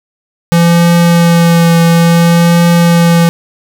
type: tone with vibrato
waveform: square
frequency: 169.5 Hz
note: E3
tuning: 49 cents sharp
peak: -5 dBFS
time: 0.52-3.29 s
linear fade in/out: 0 ms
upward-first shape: triangle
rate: 0.58 Hz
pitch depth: 19 cents each way
effects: none